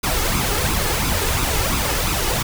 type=noise with flanger; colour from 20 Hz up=pink; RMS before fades=-20 dBFS; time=0.03-2.43 s; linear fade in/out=10 ms; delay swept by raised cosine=0.79 to 2.39 ms; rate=2.9 Hz; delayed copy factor=+0.6; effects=none